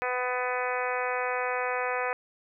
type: harmonic tone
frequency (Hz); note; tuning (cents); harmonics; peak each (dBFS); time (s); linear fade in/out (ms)
250; B3; +21; 2 / 3 / 4 / 5 / 6 / 7 / 8 / 9 / 10; -32 / -34 / -35 / -36 / -37 / -37 / -38 / -39 / -39; 0.02-2.13; 0
effects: none